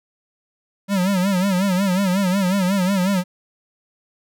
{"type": "tone with vibrato", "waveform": "square", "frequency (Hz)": 189.8, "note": "F#3", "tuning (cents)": 44, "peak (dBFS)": -17, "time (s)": [0.88, 3.24], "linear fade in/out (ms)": 50, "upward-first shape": "sine", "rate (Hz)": 5.5, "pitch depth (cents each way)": 110, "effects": []}